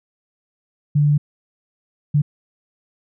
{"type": "tone bursts at uneven times", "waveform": "sine", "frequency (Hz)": 146.83, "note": "D3", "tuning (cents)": 0, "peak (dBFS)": -12, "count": 2, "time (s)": [[0.95, 1.18], [2.14, 2.22]], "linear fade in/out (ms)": 10, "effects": []}